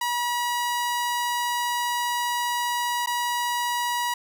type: tone with dropouts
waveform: sawtooth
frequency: 965 Hz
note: B5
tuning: 40 cents flat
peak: -20 dBFS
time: 0.01-4.14 s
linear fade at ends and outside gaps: 5 ms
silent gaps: 3.061-3.071 s
effects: none